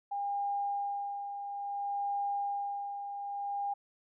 sine tone with tremolo, 806 Hz, G5, 48 cents sharp, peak -30 dBFS, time 0.11-3.74 s, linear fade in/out 10 ms, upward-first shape sine, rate 0.59 Hz, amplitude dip 55%, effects none

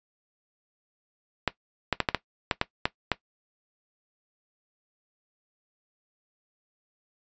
clicks, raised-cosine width 0.3 ms, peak -6 dBFS, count 9, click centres 1.477 / 1.927 / 2.003 / 2.088 / 2.147 / 2.512 / 2.614 / 2.855 / 3.117 s, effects noise-tail reverb RT60 0.1 s tail -17 dB re dry + resampled to 16000 Hz

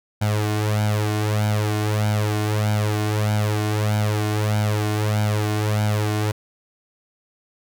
sawtooth tone with flanger, 106 Hz, G#2, 36 cents sharp, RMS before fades -21 dBFS, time 0.21-6.32 s, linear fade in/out 10 ms, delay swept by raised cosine 1.3 to 2.8 ms, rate 1.6 Hz, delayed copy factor +0.75, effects none

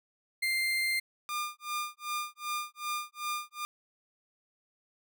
35% pulse tone, 2095 Hz, C7, 2 cents sharp, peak -26 dBFS, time 0.42-1 s, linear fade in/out 10 ms
sawtooth tone with tremolo, 1205 Hz, D6, 44 cents sharp, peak -27 dBFS, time 1.29-3.65 s, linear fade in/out 0 ms, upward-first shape sine, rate 2.6 Hz, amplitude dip 100%
effects none

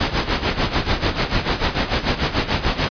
pink noise with tremolo, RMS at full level -17 dBFS, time 0-2.89 s, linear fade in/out 10 ms, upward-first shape sine, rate 6.8 Hz, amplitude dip 75%, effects resampled to 11025 Hz

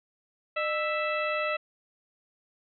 harmonic tone with a mistuned harmonic, 659.3 Hz, E5, in tune, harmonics 1 / 2 / 3 / 4 / 5 / 6, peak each -30 / -32 / -35 / -33 / -45 / -45 dBFS, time 0.56-1.57 s, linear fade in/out 10 ms, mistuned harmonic 1, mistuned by -140 cents, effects none

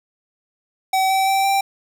square tone with pitch steps, 762 / 769.5 / 777.1 / 784.8 Hz, G5 / G5 / G5 / G5, -49 / -32 / -15 / +2 cents, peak -16 dBFS, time 0.93-1.61 s, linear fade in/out 5 ms, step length 170 ms, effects none

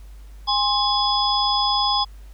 sine tone cluster, 820 / 1058 / 3381 / 5010 Hz, G#5 / C6 / G#7 / D#8, -22 / +19 / +30 / +11 cents, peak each -23 dBFS, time 0.47-2.05 s, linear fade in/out 20 ms, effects added 50 Hz sine -38 dBFS peak until 2.33 s + pink hiss -56 dBFS RMS until 2.33 s

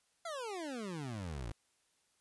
25% pulse exponential sweep, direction down, 698.5 to 51.7 Hz, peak -36 dBFS, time 0.25-1.52 s, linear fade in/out 5 ms, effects white hiss -75 dBFS RMS until 2.2 s + resampled to 24000 Hz

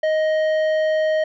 sine tone with tanh clipping, 625 Hz, D#5, 8 cents sharp, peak -18 dBFS, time 0.03-1.24 s, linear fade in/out 5 ms, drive 10 dB, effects none

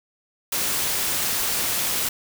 white noise, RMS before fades -24 dBFS, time 0.52-2.09 s, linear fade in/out 5 ms, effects none

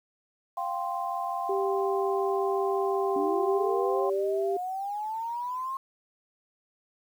sine chord, F suspended second, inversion none, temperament equal, 698.5 / 784 / 1046.5 Hz, F5 / G5 / C6, 0 / 0 / 0 cents, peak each -33 dBFS, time 0.57-4.1 s, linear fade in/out 5 ms
sine tone, 392 Hz, G4, in tune, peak -26 dBFS, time 1.49-4.57 s, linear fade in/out 5 ms
sine linear sweep, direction up, 280 to 1077 Hz, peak -30 dBFS, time 3.16-5.77 s, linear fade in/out 2 ms
effects 9-bit

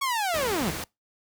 sawtooth linear sweep, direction down, 1127 to 136.1 Hz, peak -21 dBFS, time 0.01-0.71 s, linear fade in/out 10 ms
pink noise, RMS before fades -33 dBFS, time 0.34-0.84 s, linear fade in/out 2 ms
effects noise-tail reverb RT60 0.2 s tail -24 dB re dry + high-pass 60 Hz 12 dB/octave

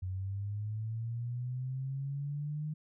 sine linear sweep, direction up, 91.3 to 153.9 Hz, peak -34 dBFS, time 0.02-2.74 s, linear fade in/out 10 ms, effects none

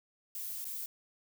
violet noise with dropouts, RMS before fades -40 dBFS, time 0.35-0.86 s, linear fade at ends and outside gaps 1 ms, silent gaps 0.644-0.652 s, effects none

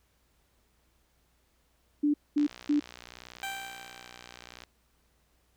sine tone bursts, 293.7 Hz, D4, in tune, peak -22 dBFS, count 3, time 2.03-2.8 s, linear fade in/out 10 ms, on 110 ms, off 220 ms
click train, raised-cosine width 0.2 ms, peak -27 dBFS, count 138, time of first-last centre 2.38-4.637 s, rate 60.7 Hz
15% pulse tone with exponential decay, 783 Hz, G5, 2 cents flat, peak -26 dBFS, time 3.43-4.58 s, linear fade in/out 1 ms, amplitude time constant 250 ms
effects added 60 Hz sine -70 dBFS peak until 5.56 s + pink hiss -71 dBFS RMS until 5.56 s

